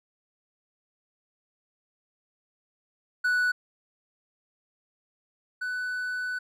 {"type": "tone pair in turn", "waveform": "triangle", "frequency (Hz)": [1480, 1493.7], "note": ["F#6", "F#6"], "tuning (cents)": [0, 16], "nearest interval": "unison", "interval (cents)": 16, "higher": "second", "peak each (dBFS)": [-20, -27], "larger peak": "first", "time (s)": [[3.24, 3.52], [5.61, 6.39]], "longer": "second", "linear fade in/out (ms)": 10, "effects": []}